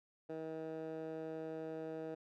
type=tone with band-pass filter; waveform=15% pulse; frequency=159.5 Hz; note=D#3; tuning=43 cents sharp; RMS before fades=-44 dBFS; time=0.29-2.15 s; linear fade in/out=10 ms; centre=490 Hz; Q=1.4; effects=none